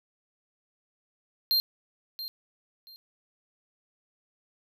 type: tone with echo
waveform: square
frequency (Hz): 4186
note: C8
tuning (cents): 0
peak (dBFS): -22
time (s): 1.51-1.6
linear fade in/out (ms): 0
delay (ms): 680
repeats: 2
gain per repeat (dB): -13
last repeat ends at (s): 2.96
effects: none